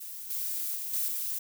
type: noise with level steps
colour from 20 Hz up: violet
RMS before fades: -41 / -33 / -36 / -30 / -33 dBFS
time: 0-1.39 s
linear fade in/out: 10 ms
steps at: 0.3 / 0.75 / 0.93 / 1.08 s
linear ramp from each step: 5 ms
effects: none